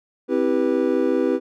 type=chord; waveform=triangle; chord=C major seventh; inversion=none; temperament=just; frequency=261.6 / 327 / 392.4 / 490.5 Hz; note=C4 / E4 / G4 / B4; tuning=0 / -14 / +2 / -12 cents; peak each=-21 dBFS; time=0.28-1.4 s; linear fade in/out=50 ms; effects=none